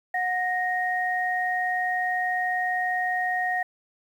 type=tone pair together; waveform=sine; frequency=730.4 / 1865 Hz; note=F#5 / A#6; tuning=-23 / 0 cents; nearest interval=octave + major third; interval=1623 cents; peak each=-26 dBFS; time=0.14-3.63 s; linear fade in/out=5 ms; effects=9-bit